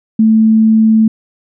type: tone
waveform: sine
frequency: 220.4 Hz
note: A3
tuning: 3 cents sharp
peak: -5 dBFS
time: 0.19-1.08 s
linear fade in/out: 5 ms
effects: none